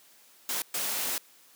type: noise bursts at uneven times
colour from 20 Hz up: white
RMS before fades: -31 dBFS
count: 2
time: 0.49-0.62 / 0.74-1.18 s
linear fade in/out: 2 ms
effects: white hiss -58 dBFS RMS until 1.55 s + high-pass 200 Hz 12 dB/octave